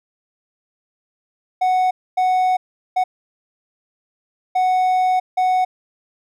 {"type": "tone bursts at uneven times", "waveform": "triangle", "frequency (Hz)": 740, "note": "F#5", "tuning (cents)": 0, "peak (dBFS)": -12, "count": 5, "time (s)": [[1.61, 1.91], [2.17, 2.57], [2.96, 3.04], [4.55, 5.2], [5.37, 5.65]], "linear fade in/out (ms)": 10, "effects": []}